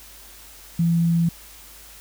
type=tone; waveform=sine; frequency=168.2 Hz; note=E3; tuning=35 cents sharp; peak=-16 dBFS; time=0.79-1.29 s; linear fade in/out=5 ms; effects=added 50 Hz sine -50 dBFS peak until 2 s + white hiss -45 dBFS RMS until 2 s